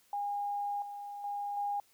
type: tone with level steps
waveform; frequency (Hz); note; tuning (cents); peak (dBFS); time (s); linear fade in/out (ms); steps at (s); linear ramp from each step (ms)
sine; 814; G#5; -35; -32 / -40 / -34 / -31; 0.13-1.8; 2; 0.82 / 1.24 / 1.57; 2
effects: white hiss -67 dBFS RMS until 1.93 s